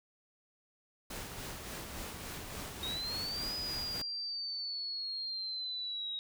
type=noise with tremolo; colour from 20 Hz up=pink; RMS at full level=-42 dBFS; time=1.1-4.02 s; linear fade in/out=5 ms; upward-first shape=sine; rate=3.5 Hz; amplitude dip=35%
type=linear two-way sweep; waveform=sine; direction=up then down; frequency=3729 to 4978 to 3796 Hz; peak=-36 dBFS; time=2.83-6.19 s; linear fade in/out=0 ms; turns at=3.54 s
effects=none